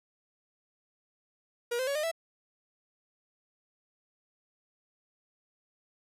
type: tone with pitch steps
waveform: 45% pulse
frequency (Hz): 477.2 / 517.4 / 561 / 608.2 / 659.4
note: A#4 / C5 / C#5 / D#5 / E5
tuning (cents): +41 / -19 / +21 / -40 / 0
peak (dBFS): -29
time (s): 1.71-2.115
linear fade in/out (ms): 10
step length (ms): 81
effects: resampled to 32000 Hz